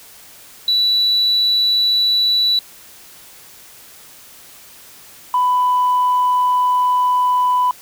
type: tone pair in turn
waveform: sine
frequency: 3947 / 995.9 Hz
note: B7 / B5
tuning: -2 / +14 cents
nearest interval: 2 octaves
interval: 2384 cents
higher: first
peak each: -11 dBFS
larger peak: neither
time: 0.68-2.59 / 5.34-7.71 s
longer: second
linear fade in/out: 2 ms
effects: tanh soft clip ceiling -9 dBFS + white hiss -42 dBFS RMS until 7.81 s